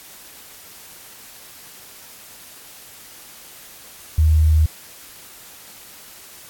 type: tone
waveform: sine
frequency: 78.1 Hz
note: D#2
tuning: 7 cents sharp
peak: -11 dBFS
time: 4.18-4.66 s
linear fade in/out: 5 ms
effects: white hiss -42 dBFS RMS until 6.49 s + AAC 64 kbps